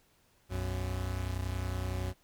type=tone pair together; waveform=40% pulse; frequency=61.74 / 92.5 Hz; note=B1 / F#2; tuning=0 / 0 cents; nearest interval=perfect fifth; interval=700 cents; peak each=-36 / -33 dBFS; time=0.49-2.14 s; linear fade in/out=50 ms; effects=pink hiss -68 dBFS RMS until 2.23 s